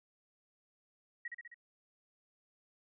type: tone with echo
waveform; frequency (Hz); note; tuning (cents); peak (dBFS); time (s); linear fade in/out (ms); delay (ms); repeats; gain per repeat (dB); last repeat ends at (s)
sine; 1902; A#6; +34; -38; 1.25-1.28; 5; 66; 4; -3; 1.544
effects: none